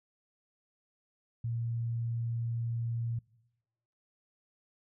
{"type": "tone", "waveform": "sine", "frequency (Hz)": 116.54, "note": "A#2", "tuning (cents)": 0, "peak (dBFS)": -31, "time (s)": [1.44, 3.19], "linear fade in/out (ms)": 5, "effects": ["noise-tail reverb RT60 1.0 s tail -24 dB re dry"]}